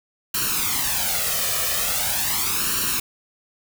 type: noise with flanger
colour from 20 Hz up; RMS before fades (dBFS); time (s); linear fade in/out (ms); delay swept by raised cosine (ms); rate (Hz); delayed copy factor
white; -23; 0.34-3; 5; 0.7 to 1.68; 0.41; +0.75
effects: none